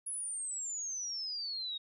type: exponential sweep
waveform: sine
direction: down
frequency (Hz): 10548 to 3729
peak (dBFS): -36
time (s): 0.06-1.78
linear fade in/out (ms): 10
effects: none